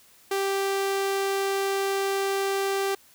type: tone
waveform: sawtooth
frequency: 392 Hz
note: G4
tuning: in tune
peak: -20 dBFS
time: 0.31-2.95 s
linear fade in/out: 5 ms
effects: white hiss -56 dBFS RMS until 3.14 s